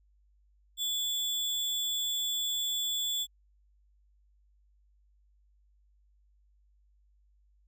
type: tone with sample-and-hold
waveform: sine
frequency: 3448 Hz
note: A7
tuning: 36 cents flat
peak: -29 dBFS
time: 0.77-3.27 s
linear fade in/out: 50 ms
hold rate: 11025 Hz
effects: added 50 Hz sine -63 dBFS peak until 7.67 s